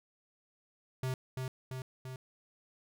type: tone with echo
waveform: square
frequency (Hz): 129.6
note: C3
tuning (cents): -16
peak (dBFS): -33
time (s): 1.03-1.14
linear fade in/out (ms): 2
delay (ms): 340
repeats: 3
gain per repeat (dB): -3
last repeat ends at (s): 2.16
effects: none